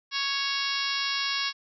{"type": "harmonic tone with a mistuned harmonic", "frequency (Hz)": 554.4, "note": "C#5", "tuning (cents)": 0, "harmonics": [2, 3, 4, 5, 6, 7, 8, 9, 10], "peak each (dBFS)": [-35, -35, -35, -35, -35, -35, -35, -35, -35], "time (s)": [0.11, 1.53], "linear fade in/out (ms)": 50, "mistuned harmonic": 8, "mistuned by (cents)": -17, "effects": []}